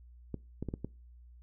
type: clicks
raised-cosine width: 3 ms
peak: -23 dBFS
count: 5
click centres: 0.343 / 0.626 / 0.687 / 0.739 / 0.846 s
effects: noise-tail reverb RT60 0.3 s tail -23 dB re dry + added 60 Hz sine -52 dBFS peak until 1.42 s